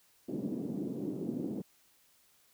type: band-pass noise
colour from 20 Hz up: white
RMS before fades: -37 dBFS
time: 0.28-1.62 s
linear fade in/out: 10 ms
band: 170 to 330 Hz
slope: 24 dB/octave
effects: white hiss -67 dBFS RMS until 2.53 s